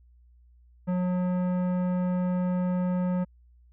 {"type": "tone with tanh clipping", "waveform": "triangle", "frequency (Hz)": 180.9, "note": "F#3", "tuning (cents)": -39, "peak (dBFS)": -26, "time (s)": [0.87, 3.25], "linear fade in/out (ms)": 20, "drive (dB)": 18, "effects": ["added 60 Hz sine -54 dBFS peak until 3.72 s"]}